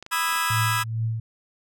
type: clicks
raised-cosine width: 0.2 ms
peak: -22 dBFS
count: 6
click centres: 0.026 / 0.064 / 0.292 / 0.325 / 0.358 / 0.791 s
type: chord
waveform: sawtooth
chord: E major seventh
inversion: second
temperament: just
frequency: 988.9 / 1236.1 / 1318.5 / 1648.1 Hz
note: B5 / D#6 / E6 / G#6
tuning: +2 / -12 / 0 / -14 cents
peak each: -24 / -26 / -23 / -24 dBFS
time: 0.11-0.84 s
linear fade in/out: 20 ms
type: tone with tremolo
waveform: sine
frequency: 112.7 Hz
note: A2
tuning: 42 cents sharp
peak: -21 dBFS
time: 0.5-1.2 s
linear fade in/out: 5 ms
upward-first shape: triangle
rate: 2.3 Hz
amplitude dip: 75%
effects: none